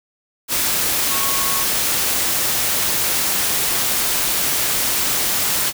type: tone in noise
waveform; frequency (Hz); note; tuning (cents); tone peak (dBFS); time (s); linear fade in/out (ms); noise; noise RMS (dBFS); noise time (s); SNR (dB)
sine; 1100; C#6; -14; -26; 1.08-1.66; 50; white; -19; 0.48-5.73; -10
effects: none